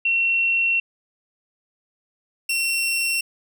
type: tone pair in turn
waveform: sine / sawtooth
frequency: 2722 / 2722 Hz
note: F7 / F7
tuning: -45 / -45 cents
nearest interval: unison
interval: 0 cents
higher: neither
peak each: -17 dBFS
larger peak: neither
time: 0.05-0.8 / 2.49-3.21 s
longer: first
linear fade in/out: 5 ms
effects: none